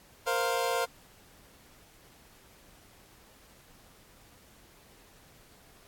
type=chord; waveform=25% pulse; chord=Bb suspended second; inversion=none; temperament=equal; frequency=466.2 / 523.3 / 698.5 Hz; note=Bb4 / C5 / F5; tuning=0 / 0 / 0 cents; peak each=-28 dBFS; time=0.26-0.86 s; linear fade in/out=20 ms; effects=pink hiss -58 dBFS RMS until 5.87 s + AAC 64 kbps